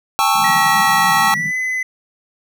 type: chord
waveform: square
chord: A dominant seventh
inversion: third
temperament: equal with one note detuned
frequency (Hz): 800.5 / 880 / 1108.7 / 1318.5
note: G5 / A5 / C#6 / E6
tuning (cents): +36 / 0 / 0 / 0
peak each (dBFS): -19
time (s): 0.19-1.34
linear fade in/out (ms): 0
type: band-pass noise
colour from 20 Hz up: white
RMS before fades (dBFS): -31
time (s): 0.34-1.52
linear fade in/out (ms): 20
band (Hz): 140 to 220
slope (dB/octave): 48
type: tone with pitch glide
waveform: triangle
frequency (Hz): 1915 to 2022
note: A#6 to B6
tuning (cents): +46 to +40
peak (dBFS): -16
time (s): 0.44-1.83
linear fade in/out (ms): 5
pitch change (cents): +94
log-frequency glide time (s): 1.27-1.56
effects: none